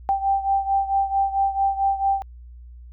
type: beating tone pair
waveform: sine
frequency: 784 / 788.5 Hz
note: G5 / G5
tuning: 0 / +10 cents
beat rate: 4.5 Hz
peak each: -20 / -24 dBFS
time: 0.09-2.22 s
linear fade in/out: 0 ms
effects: added 60 Hz sine -39 dBFS peak until 2.92 s